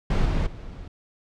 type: noise with level steps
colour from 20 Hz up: brown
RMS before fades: -20 / -23 / -38 dBFS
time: 0.1-0.88 s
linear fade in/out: 5 ms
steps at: 0.25 / 0.46 s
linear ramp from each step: 10 ms
effects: low-pass 5000 Hz 12 dB/octave